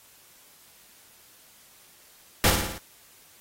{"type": "noise with echo", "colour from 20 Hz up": "pink", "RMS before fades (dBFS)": -20, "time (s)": [2.44, 2.5], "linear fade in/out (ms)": 0, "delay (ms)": 56, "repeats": 5, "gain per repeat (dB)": -4, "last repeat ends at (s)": 2.78, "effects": ["white hiss -55 dBFS RMS until 3.4 s", "AAC 48 kbps"]}